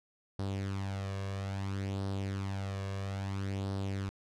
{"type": "tone with flanger", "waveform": "sawtooth", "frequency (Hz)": 97.7, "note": "G2", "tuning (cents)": -5, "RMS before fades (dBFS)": -36, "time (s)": [0.39, 4.09], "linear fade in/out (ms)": 0, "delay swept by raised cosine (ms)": [0.21, 1.81], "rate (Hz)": 0.6, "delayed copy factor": 0.6, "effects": ["low-pass 7000 Hz 12 dB/octave"]}